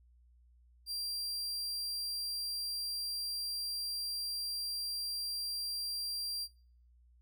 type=tone; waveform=40% pulse; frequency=4740 Hz; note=D8; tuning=15 cents sharp; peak=-35 dBFS; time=0.86-6.48 s; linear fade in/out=50 ms; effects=noise-tail reverb RT60 0.5 s tail -25 dB re dry + added 60 Hz sine -61 dBFS peak until 7.21 s